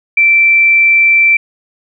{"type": "tone", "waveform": "sine", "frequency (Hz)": 2340, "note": "D7", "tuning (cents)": -7, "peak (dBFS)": -5, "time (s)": [0.17, 1.37], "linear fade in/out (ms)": 5, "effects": []}